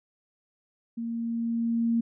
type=tone with level ramp; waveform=sine; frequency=231.4 Hz; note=A#3; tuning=13 cents flat; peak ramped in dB=-30 to -21 dBFS; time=0.97-2.01 s; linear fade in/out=10 ms; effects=none